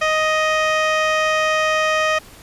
15% pulse tone with low-pass filter, 624 Hz, D#5, 5 cents sharp, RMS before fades -18 dBFS, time 0.01-2.19 s, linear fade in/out 10 ms, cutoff 4300 Hz, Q 0.94, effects pink hiss -43 dBFS RMS until 2.42 s + resampled to 32000 Hz

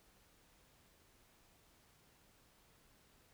silence, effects pink hiss -69 dBFS RMS until 3.33 s

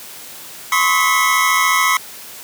square tone cluster, 1027 / 1101 / 1277 / 1992 / 2169 Hz, C6 / C#6 / D#6 / B6 / C#7, -33 / -12 / +45 / +14 / -38 cents, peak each -20 dBFS, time 0.72-1.97 s, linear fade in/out 2 ms, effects white hiss -35 dBFS RMS until 2.43 s + high-pass 100 Hz 12 dB/octave

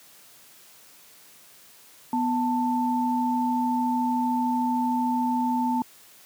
sine tone pair together, 246.9 / 886.7 Hz, B3 / A5, 0 / +13 cents, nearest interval octave + minor seventh, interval 2213 cents, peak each -24 / -25 dBFS, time 2.13-5.82 s, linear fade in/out 2 ms, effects white hiss -52 dBFS RMS until 6.25 s + high-pass 100 Hz 12 dB/octave

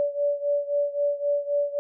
sine beating tone pair, 575 / 578.8 Hz, D5 / D5, -37 / -25 cents, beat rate 3.8 Hz, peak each -24 / -27 dBFS, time 0-1.79 s, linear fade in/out 0 ms, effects none

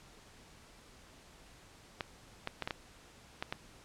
clicks, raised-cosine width 0.3 ms, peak -19 dBFS, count 7, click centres 2.008 / 2.474 / 2.623 / 2.675 / 2.708 / 3.425 / 3.525 s, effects pink hiss -58 dBFS RMS until 3.84 s + low-pass 9000 Hz 12 dB/octave

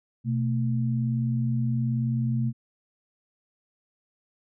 sine tone pair together, 126.19 / 225.1 Hz, B2 / A3, +38 / +40 cents, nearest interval minor seventh, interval 1002 cents, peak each -24 / -28 dBFS, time 0.24-2.53 s, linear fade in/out 50 ms, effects none

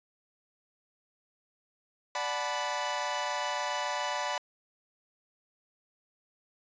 sawtooth chord, B minor seventh, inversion first, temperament equal with one note detuned, 587.3 / 740 / 867.4 / 987.8 Hz, D5 / F#5 / A5 / B5, 0 / 0 / -25 / 0 cents, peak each -33 / -34 / -34 / -30 dBFS, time 2.15-4.38 s, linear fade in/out 2 ms, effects resampled to 16000 Hz

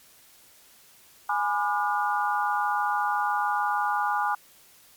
sine chord, G# diminished seventh, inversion none, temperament just, 830.6 / 996.7 / 1196.1 / 1435.3 Hz, G#5 / B5 / D6 / F6, 0 / +16 / +31 / +47 cents, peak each -26 / -30 / -29 / -30 dBFS, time 1.29-4.35 s, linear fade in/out 5 ms, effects white hiss -55 dBFS RMS until 4.96 s + MP3 96 kbps

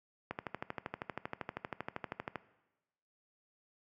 click train, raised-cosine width 0.5 ms, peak -22 dBFS, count 27, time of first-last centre 0.31-2.357 s, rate 12.7 Hz, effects noise-tail reverb RT60 1.0 s tail -17 dB re dry + high-pass 100 Hz 12 dB/octave

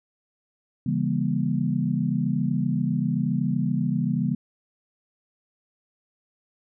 sine chord, C# diminished seventh, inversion none, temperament just, 138.59 / 166.31 / 199.57 / 239.5 Hz, C#3 / E3 / G3 / Bb3, 0 / +16 / +31 / +47 cents, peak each -27 dBFS, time 0.86-4.35 s, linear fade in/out 5 ms, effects none

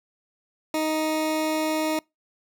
20% pulse tone, 312.4 Hz, D#4, 7 cents sharp, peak -18 dBFS, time 0.74-1.99 s, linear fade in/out 2 ms, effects noise-tail reverb RT60 0.2 s tail -26 dB re dry

